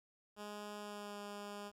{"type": "tone with pitch glide", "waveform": "10% pulse", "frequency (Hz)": [207.7, 204.5], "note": ["G#3", "G#3"], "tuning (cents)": [0, -26], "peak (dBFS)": -37, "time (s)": [0.36, 1.72], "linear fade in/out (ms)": 50, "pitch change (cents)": -26, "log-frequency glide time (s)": [0.8, 1.2], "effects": ["low-pass 12000 Hz 12 dB/octave", "12-bit"]}